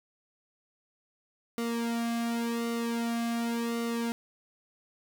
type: tone with flanger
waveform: sawtooth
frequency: 233.1 Hz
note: A#3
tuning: in tune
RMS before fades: -31 dBFS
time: 1.58-4.12 s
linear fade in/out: 0 ms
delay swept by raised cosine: 1.2 to 2.09 ms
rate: 0.9 Hz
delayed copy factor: -0.85
effects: none